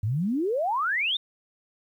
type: exponential sweep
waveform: sine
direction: up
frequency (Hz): 96.5 to 3729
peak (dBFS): -23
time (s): 0.03-1.17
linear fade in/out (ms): 5
effects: 10-bit